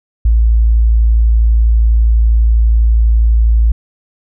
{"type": "tone", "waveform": "sine", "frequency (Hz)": 56.1, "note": "A1", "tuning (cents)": 34, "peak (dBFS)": -6, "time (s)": [0.25, 3.72], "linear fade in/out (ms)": 5, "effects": []}